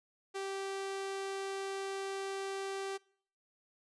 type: tone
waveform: sawtooth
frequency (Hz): 389.8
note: G4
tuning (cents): -10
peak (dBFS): -33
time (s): 0.34-2.98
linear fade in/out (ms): 20
effects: noise-tail reverb RT60 0.6 s tail -25 dB re dry + resampled to 22050 Hz